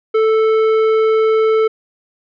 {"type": "tone with tanh clipping", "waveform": "triangle", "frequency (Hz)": 440, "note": "A4", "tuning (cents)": 0, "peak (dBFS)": -12, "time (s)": [0.14, 1.68], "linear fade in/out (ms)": 10, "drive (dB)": 15, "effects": []}